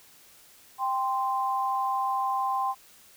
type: tone pair together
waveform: sine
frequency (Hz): 789 / 1042.2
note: G5 / C6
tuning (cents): +11 / -7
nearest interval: perfect fourth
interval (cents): 482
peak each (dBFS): -28 / -27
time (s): 0.78-2.75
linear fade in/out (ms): 50
effects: white hiss -55 dBFS RMS until 3.16 s